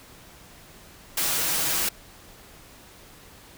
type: noise with comb filter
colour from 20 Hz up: white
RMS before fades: -25 dBFS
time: 1.17-1.89 s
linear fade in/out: 5 ms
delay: 6.2 ms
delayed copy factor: +0.5
effects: pink hiss -49 dBFS RMS until 3.57 s